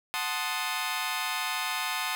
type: chord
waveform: 15% pulse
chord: F# diminished seventh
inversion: none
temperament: equal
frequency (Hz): 740 / 880 / 1046.5 / 1244.5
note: F#5 / A5 / C6 / Eb6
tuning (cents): 0 / 0 / 0 / 0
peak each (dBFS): -30 / -28 / -28 / -28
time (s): 0.14-2.15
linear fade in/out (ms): 0
effects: none